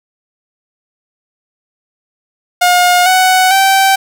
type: tone with pitch steps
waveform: sawtooth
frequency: 715 / 744.5 / 775.2 Hz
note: F5 / F#5 / G5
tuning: +41 / +11 / -20 cents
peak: -3 dBFS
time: 2.61-3.96 s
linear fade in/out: 10 ms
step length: 450 ms
effects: none